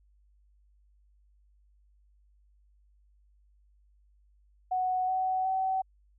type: tone with pitch steps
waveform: sine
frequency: 740 / 749.9 / 759.9 Hz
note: F#5 / F#5 / F#5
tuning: 0 / +23 / +46 cents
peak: -26 dBFS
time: 4.71-5.82 s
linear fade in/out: 10 ms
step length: 370 ms
effects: added 50 Hz sine -61 dBFS peak until 6.18 s